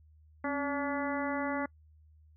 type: harmonic tone with a mistuned harmonic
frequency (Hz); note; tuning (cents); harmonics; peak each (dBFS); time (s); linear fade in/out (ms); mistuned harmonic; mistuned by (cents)
285.9; D4; -46; 1 / 2 / 3 / 4 / 5 / 6 / 7; -34 / -37 / -39 / -40 / -41 / -42 / -42; 0.44-1.66; 5; 1; -75
effects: noise-tail reverb RT60 0.1 s tail -25 dB re dry + added 77 Hz sine -57 dBFS peak until 2.36 s